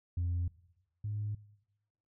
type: tone pair in turn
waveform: sine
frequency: 87.31 / 104.96 Hz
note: F2 / G#2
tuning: 0 / +19 cents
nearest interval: minor third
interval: 319 cents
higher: second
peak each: -28 / -33 dBFS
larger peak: first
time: 0.17-0.48 / 1.04-1.35 s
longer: neither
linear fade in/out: 5 ms
effects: noise-tail reverb RT60 1.0 s tail -21 dB re dry + tanh soft clip ceiling -28 dBFS